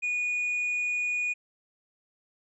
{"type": "tone with hard clipping", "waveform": "triangle", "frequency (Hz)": 2457, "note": "D#7", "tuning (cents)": -22, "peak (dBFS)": -27, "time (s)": [0.02, 1.34], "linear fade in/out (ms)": 20, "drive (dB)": 5, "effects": ["resampled to 24000 Hz"]}